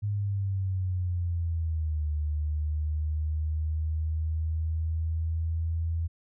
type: linear two-way sweep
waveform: sine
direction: down then up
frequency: 103.83 to 74.9 to 82.7 Hz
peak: -26 dBFS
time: 0.02-6.08 s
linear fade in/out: 20 ms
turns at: 2.1 s
effects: none